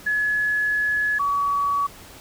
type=tone pair in turn; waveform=sine; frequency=1699 / 1133.9 Hz; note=G#6 / C#6; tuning=+39 / +39 cents; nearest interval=perfect fifth; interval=700 cents; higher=first; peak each=-19 dBFS; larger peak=neither; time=0.06-1.19 / 1.19-1.87 s; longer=first; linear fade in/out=10 ms; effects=pink hiss -44 dBFS RMS until 2.2 s